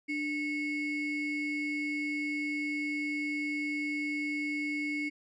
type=ring-modulated tone; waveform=triangle; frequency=1245 Hz; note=D#6; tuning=1 cent sharp; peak=-26 dBFS; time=0.08-5.1 s; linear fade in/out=20 ms; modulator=950 Hz; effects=resampled to 24000 Hz